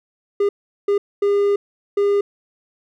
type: tone bursts at uneven times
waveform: triangle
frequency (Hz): 404.5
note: G#4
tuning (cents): -46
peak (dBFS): -12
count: 4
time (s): 0.4-0.49 / 0.88-0.98 / 1.22-1.56 / 1.97-2.21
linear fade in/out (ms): 5
effects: none